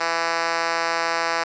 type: tone with high-pass filter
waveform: 5% pulse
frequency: 166.5 Hz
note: E3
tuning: 18 cents sharp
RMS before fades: -23 dBFS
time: 0-1.44 s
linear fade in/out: 10 ms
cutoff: 590 Hz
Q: 0.87
effects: resampled to 16000 Hz + 8-bit